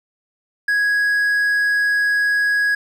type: tone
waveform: triangle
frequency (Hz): 1661.2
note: G#6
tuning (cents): 0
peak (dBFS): -13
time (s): 0.68-2.75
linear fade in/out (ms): 5
effects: none